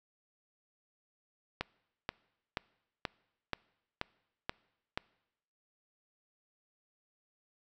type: click train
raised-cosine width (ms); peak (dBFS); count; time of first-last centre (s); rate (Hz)
0.3; -17; 8; 1.61-4.975; 2.08
effects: noise-tail reverb RT60 0.9 s tail -24 dB re dry